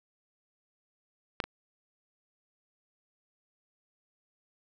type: clicks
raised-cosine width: 0.3 ms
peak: -11 / -21 dBFS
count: 2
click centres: 1.402 / 1.44 s
effects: none